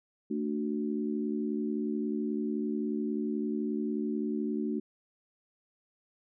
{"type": "chord", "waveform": "sine", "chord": "D major", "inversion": "second", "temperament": "equal with one note detuned", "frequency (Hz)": [222.3, 293.7, 370], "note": ["A3", "D4", "F#4"], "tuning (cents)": [18, 0, 0], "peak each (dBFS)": [-32, -34, -36], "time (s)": [0.3, 4.8], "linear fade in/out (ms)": 10, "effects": []}